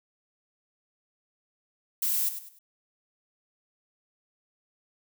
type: noise with echo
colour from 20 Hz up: violet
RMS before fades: -27 dBFS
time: 2.02-2.29 s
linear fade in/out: 5 ms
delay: 100 ms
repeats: 3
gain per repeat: -10 dB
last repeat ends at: 2.59 s
effects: none